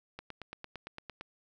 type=click train; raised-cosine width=0.3 ms; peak=-26 dBFS; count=10; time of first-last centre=0.19-1.21 s; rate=8.82 Hz; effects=none